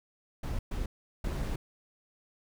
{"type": "noise bursts at uneven times", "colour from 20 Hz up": "brown", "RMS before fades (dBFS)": -33, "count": 3, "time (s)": [[0.43, 0.59], [0.71, 0.86], [1.24, 1.56]], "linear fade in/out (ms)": 5, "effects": []}